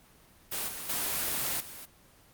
white noise with level steps, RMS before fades -33 / -39 / -31 / -44 dBFS, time 0.51-1.86 s, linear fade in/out 20 ms, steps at 0.68 / 0.89 / 1.6 s, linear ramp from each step 5 ms, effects pink hiss -59 dBFS RMS until 2.33 s + Opus 24 kbps

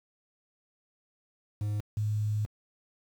triangle / sine tone pair in turn, 104.4 / 106.1 Hz, G#2 / G#2, +10 / +38 cents, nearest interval unison, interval 28 cents, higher second, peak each -26 dBFS, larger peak neither, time 1.61-1.8 / 1.97-2.45 s, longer second, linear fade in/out 0 ms, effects high-pass 60 Hz 12 dB/octave + 9-bit

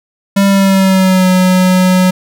square tone with pitch glide, 197.5 to 184.27 Hz, G3 to F#3, +13 to -7 cents, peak -7 dBFS, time 0.36-2.11 s, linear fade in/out 10 ms, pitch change -120 cents, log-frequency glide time 0.47-1.28 s, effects none

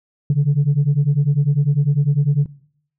sine beating tone pair, 138.59 / 148.59 Hz, C#3 / D3, 0 / +21 cents, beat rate 10 Hz, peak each -15 dBFS, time 0.3-2.46 s, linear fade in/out 2 ms, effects noise-tail reverb RT60 0.6 s tail -20 dB re dry + tanh soft clip ceiling -9 dBFS

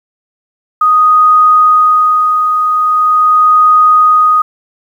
sine tone with tremolo, 1244.5 Hz, D#6, in tune, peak -3 dBFS, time 0.81-4.42 s, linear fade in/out 5 ms, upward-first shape sine, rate 0.42 Hz, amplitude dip 45%, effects 7-bit

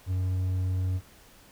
triangle tone, 92.5 Hz, F#2, in tune, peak -23 dBFS, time 0.06-1.01 s, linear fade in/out 50 ms, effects pink hiss -55 dBFS RMS until 1.51 s

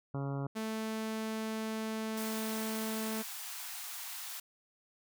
harmonic tone, 138.8 Hz, C#3, 3 cents sharp, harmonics 1 / 2 / 3 / 4 / 5 / 6 / 7 / 8 / 9 / 10, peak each -35 / -41 / -45 / -47 / -49 / -51 / -52 / -53 / -54 / -55 dBFS, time 0.14-0.47 s, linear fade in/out 5 ms
sawtooth tone, 220 Hz, A3, in tune, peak -31 dBFS, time 0.55-3.23 s, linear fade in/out 20 ms
white high-pass noise, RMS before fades -43 dBFS, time 2.17-4.4 s, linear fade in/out 5 ms, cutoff 680 Hz, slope 96 dB/octave
effects none

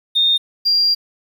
triangle tone pair in turn, 3663 / 4769 Hz, A#7 / D8, -31 / +26 cents, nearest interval perfect fourth, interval 457 cents, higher second, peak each -8 / -9 dBFS, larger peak first, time 0.15-0.38 / 0.65-0.95 s, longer second, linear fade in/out 20 ms, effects tanh soft clip ceiling -10 dBFS + 8-bit

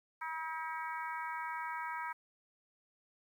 harmonic tone, 320.1 Hz, D#4, 49 cents sharp, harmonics 3 / 4 / 5 / 6 / 7, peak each -40 / -44 / -45 / -49 / -48 dBFS, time 0.21-2.13 s, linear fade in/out 10 ms, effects 11-bit

